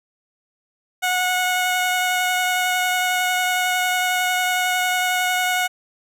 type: tone with vibrato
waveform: 15% pulse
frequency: 731 Hz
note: F#5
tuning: 21 cents flat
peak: -12 dBFS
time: 1.02-5.68 s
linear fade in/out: 20 ms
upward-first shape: sine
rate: 11 Hz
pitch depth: 9 cents each way
effects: none